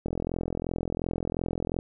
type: click train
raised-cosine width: 2 ms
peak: -16 dBFS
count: 75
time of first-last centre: 0.06-1.789 s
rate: 42.8 Hz
effects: none